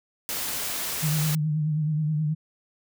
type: noise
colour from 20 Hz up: white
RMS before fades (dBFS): -30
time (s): 0.29-1.35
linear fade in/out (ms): 0
type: tone with vibrato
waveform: sine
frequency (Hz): 153.3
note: D#3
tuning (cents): -25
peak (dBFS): -22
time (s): 1.02-2.35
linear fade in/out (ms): 20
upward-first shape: triangle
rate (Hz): 9.4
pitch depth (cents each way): 62
effects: none